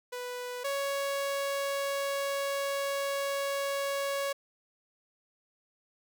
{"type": "tone pair in turn", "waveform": "sawtooth", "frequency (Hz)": [493.9, 557], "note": ["B4", "C#5"], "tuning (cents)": [0, 8], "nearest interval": "major second", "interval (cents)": 208, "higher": "second", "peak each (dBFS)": [-32, -26], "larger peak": "second", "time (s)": [[0.12, 0.64], [0.64, 4.33]], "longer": "second", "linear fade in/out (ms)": 10, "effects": []}